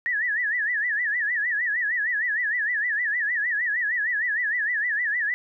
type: tone with vibrato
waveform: sine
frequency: 1816 Hz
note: A#6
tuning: 46 cents flat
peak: -22 dBFS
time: 0.06-5.34 s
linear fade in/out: 0 ms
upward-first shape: sine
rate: 6.5 Hz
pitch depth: 160 cents each way
effects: none